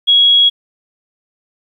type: tone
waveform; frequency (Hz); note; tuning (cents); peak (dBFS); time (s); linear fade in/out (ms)
sine; 3322; G#7; 0; -6; 0.07-0.5; 20
effects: 8-bit